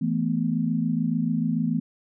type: chord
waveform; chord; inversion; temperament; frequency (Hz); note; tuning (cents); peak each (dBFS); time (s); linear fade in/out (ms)
sine; E suspended fourth; none; equal; 164.81 / 220 / 246.9; E3 / A3 / B3; 0 / 0 / 0; -26; 0.01-1.8; 10
effects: none